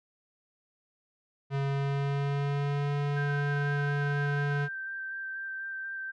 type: tone with pitch glide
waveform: square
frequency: 138.59 to 143.73 Hz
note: C#3 to D3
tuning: 0 to -37 cents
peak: -28 dBFS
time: 1.5-4.69 s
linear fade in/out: 50 ms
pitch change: +63 cents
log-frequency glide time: 1.62-2.95 s
type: tone with vibrato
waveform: sine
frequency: 1567 Hz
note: G6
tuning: 1 cent flat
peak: -34 dBFS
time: 3.16-6.12 s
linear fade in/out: 20 ms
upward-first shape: square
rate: 4.1 Hz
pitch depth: 10 cents each way
effects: low-pass 3000 Hz 12 dB/octave